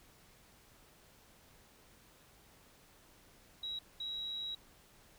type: tone bursts at uneven times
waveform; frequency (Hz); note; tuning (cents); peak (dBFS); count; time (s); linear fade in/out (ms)
sine; 3863; B7; -39; -38; 2; 3.63-3.79 / 4-4.55; 5
effects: pink hiss -63 dBFS RMS until 5.18 s